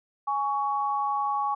sine tone pair together, 830.6 / 1119.4 Hz, G#5 / C#6, 0 / +17 cents, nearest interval perfect fourth, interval 517 cents, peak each -27 dBFS, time 0.27-1.55 s, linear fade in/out 10 ms, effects none

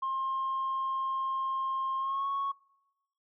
sine tone with pitch glide, 1064 to 1105.3 Hz, C6 to C#6, +29 to -5 cents, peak -28 dBFS, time 0.02-2.52 s, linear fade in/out 10 ms, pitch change +66 cents, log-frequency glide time 1.98-2.27 s, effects noise-tail reverb RT60 0.9 s tail -23 dB re dry + tanh soft clip ceiling -26 dBFS

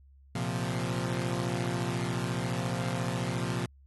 sawtooth chord, Bb suspended second, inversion none, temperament equal, 116.54 / 130.81 / 174.61 Hz, Bb2 / C3 / F3, 0 / 0 / 0 cents, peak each -30 dBFS, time 0.35-3.66 s, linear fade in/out 5 ms, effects added 68 Hz sine -54 dBFS peak until 3.86 s + AAC 32 kbps

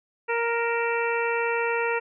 harmonic tone with a mistuned harmonic, 466.7 Hz, A#4, 2 cents sharp, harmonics 1 / 2 / 3 / 4 / 5 / 6, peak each -26 / -29 / -31 / -32 / -33 / -34 dBFS, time 0.28-2 s, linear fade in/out 20 ms, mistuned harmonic 6, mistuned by -66 cents, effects none

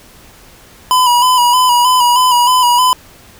square tone with vibrato, 987.8 Hz, B5, in tune, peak -8 dBFS, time 0.91-2.93 s, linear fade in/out 0 ms, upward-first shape square, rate 3.2 Hz, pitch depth 38 cents each way, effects pink hiss -41 dBFS RMS until 3.39 s

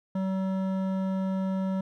sine tone with hard clipping, 190.2 Hz, F#3, 48 cents sharp, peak -28 dBFS, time 0.15-1.81 s, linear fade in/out 5 ms, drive 12 dB, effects none

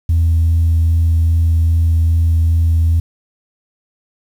sine tone with vibrato, 82.41 Hz, E2, in tune, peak -8 dBFS, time 0.09-3 s, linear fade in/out 5 ms, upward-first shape sine, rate 2.5 Hz, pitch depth 9 cents each way, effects tanh soft clip ceiling -7 dBFS + 7-bit

